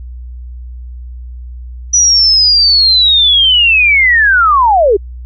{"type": "linear sweep", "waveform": "sine", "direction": "down", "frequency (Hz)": [5920, 370.4], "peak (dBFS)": -5, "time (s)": [1.93, 4.97], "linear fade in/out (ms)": 10, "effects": ["added 61 Hz sine -24 dBFS peak until 5.25 s"]}